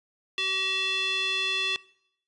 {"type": "tone with band-pass filter", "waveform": "square", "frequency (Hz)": 381.2, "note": "G4", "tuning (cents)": -48, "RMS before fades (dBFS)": -28, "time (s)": [0.38, 1.76], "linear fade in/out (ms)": 0, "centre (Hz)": 3100, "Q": 7.6, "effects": ["noise-tail reverb RT60 0.7 s tail -21 dB re dry", "resampled to 24000 Hz"]}